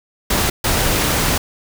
pink noise bursts at uneven times, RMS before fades -17 dBFS, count 2, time 0.3-0.5 / 0.64-1.38 s, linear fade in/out 5 ms, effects none

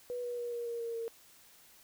sine tone with pitch steps, 490 / 484.7 / 479.4 / 474.1 / 469 / 463.8 / 458.8 Hz, B4 / B4 / A#4 / A#4 / A#4 / A#4 / A#4, -14 / -32 / +48 / +29 / +11 / -9 / -28 cents, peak -35 dBFS, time 0.1-1.08 s, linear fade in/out 0 ms, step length 140 ms, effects white hiss -60 dBFS RMS until 1.83 s

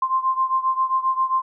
sine beating tone pair, 1046.5 / 1054 Hz, C6 / C6, 0 / +12 cents, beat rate 7.5 Hz, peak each -20 / -23 dBFS, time 0.02-1.42 s, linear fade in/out 5 ms, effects none

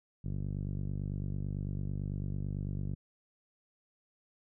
5% pulse tone with low-pass filter, 49 Hz, G1, in tune, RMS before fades -36 dBFS, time 0.24-2.95 s, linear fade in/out 10 ms, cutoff 140 Hz, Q 1.4, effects none

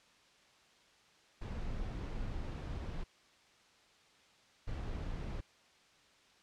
brown noise bursts at uneven times, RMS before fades -40 dBFS, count 2, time 1.41-3.04 / 4.67-5.41 s, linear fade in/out 10 ms, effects white hiss -65 dBFS RMS until 6.42 s + low-pass 5000 Hz 12 dB/octave

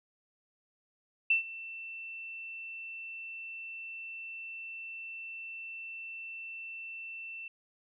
sine tone with ADSR envelope, 2680 Hz, E7, 28 cents sharp, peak -21 dBFS, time 1.3-7.48 s, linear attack 6 ms, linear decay 120 ms, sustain -19 dB, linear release 3 ms, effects none

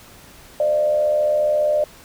sine tone with frequency modulation, 600 Hz, D5, 37 cents sharp, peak -15 dBFS, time 0.6-1.84 s, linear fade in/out 2 ms, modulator 74.7 Hz, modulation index 0.44, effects pink hiss -45 dBFS RMS until 2.04 s

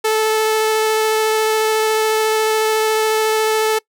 sawtooth tone with vibrato, 436.6 Hz, A4, 13 cents flat, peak -10 dBFS, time 0.04-3.79 s, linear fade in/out 10 ms, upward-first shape sine, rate 14 Hz, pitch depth 8 cents each way, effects noise-tail reverb RT60 0.1 s tail -23 dB re dry

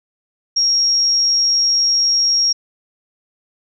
sine tone, 5588 Hz, F8, in tune, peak -12 dBFS, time 0.56-2.53 s, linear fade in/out 10 ms, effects none

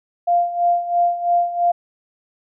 sine tone with tremolo, 697 Hz, F5, 4 cents flat, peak -12 dBFS, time 0.27-1.72 s, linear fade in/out 10 ms, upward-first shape sine, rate 3 Hz, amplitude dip 75%, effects none

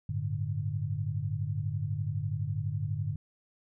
sine chord, G suspended second, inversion none, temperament equal, 98 / 110 / 146.83 Hz, G2 / A2 / D3, 0 / 0 / 0 cents, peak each -34 dBFS, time 0.09-3.16 s, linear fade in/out 5 ms, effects none

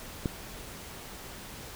click, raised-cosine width 3 ms, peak -15 dBFS, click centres 0.258 s, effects pink hiss -44 dBFS RMS until 1.75 s

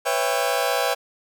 sawtooth chord, C# half-diminished seventh, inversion third, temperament just, 498.9 / 554.4 / 665.2 / 798.3 Hz, B4 / C#5 / E5 / G5, +17 / 0 / +16 / +31 cents, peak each -22 dBFS, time 0.05-0.95 s, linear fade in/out 20 ms, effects none

